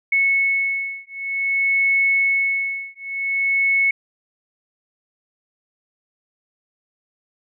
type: beating tone pair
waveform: sine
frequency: 2201 / 2201.53 Hz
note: C#7 / C#7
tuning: -13 / -12 cents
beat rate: 0.53 Hz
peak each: -20 dBFS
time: 0.12-3.91 s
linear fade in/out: 5 ms
effects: none